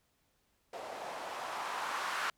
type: noise with low-pass filter sweep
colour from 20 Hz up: violet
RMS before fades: -39 dBFS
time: 0.73-2.3 s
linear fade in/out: 2 ms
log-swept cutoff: 600 to 1300 Hz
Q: 2.3
effects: pink hiss -75 dBFS RMS until 2.37 s